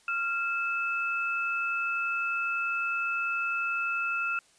sine tone pair together, 1385.8 / 2616 Hz, F6 / E7, -14 / -14 cents, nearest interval major seventh, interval 1100 cents, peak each -29 / -31 dBFS, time 0.08-4.39 s, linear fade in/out 2 ms, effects white hiss -62 dBFS RMS until 4.58 s + resampled to 22050 Hz

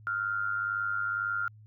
sine tone with amplitude modulation, 1396.9 Hz, F6, in tune, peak -25 dBFS, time 0.07-1.48 s, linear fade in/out 0 ms, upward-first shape sine, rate 102 Hz, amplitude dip 70%, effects added 107 Hz sine -50 dBFS peak until 1.66 s

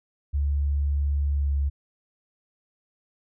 sine tone with pitch glide, 71.4 to 70.25 Hz, D2 to C#2, -48 to +24 cents, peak -21 dBFS, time 0.33-1.7 s, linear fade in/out 20 ms, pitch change -28 cents, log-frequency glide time 1.33-1.53 s, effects none

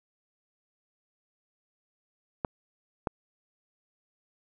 clicks, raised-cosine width 1 ms, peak -14 dBFS, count 2, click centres 2.448 / 3.072 s, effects none

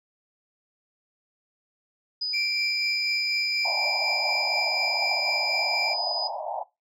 sine tone, 4978 Hz, D#8, in tune, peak -25 dBFS, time 2.21-6.28 s, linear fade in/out 10 ms
triangle tone with tremolo, 2349 Hz, D7, in tune, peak -25 dBFS, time 2.33-5.94 s, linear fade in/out 10 ms, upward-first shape sine, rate 4.1 Hz, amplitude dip 30%
white band-pass noise, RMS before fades -32 dBFS, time 3.64-6.64 s, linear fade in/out 20 ms, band 590 to 920 Hz, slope 96 dB/octave
effects noise-tail reverb RT60 0.2 s tail -18 dB re dry

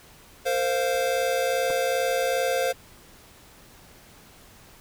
square chord, Bb suspended second, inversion none, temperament equal with one note detuned, 460.8 / 523.3 / 698.5 Hz, Bb4 / C5 / F5, -20 / 0 / 0 cents, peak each -31 / -25 / -29 dBFS, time 0.45-2.73 s, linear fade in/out 20 ms
clicks, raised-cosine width 1 ms, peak -24 dBFS, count 2, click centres 1.701 / 1.708 s
effects pink hiss -51 dBFS RMS until 4.8 s

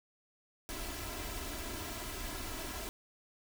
pink noise with comb filter, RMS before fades -41 dBFS, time 0.69-2.89 s, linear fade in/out 0 ms, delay 3 ms, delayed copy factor +0.7, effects none

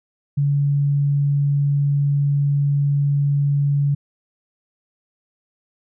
sine tone, 142.4 Hz, C#3, 47 cents sharp, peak -15 dBFS, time 0.37-3.95 s, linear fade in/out 10 ms, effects none

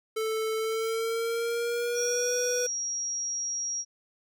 square tone with pitch glide, 440.5 to 491.6 Hz, A4 to B4, +2 to -8 cents, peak -28 dBFS, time 0.16-2.67 s, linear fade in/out 10 ms, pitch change +190 cents, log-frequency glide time 0.56-2.35 s
sine tone, 5660 Hz, F8, 22 cents sharp, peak -29 dBFS, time 1.94-3.85 s, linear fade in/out 50 ms
effects none

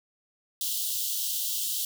white high-pass noise, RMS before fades -30 dBFS, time 0.61-1.85 s, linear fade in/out 2 ms, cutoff 2900 Hz, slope 96 dB/octave, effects none

